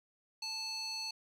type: tone with band-pass filter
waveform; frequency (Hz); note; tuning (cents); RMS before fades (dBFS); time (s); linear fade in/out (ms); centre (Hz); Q
square; 876; A5; -8; -40; 0.42-1.11; 5; 4700; 3.8
effects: none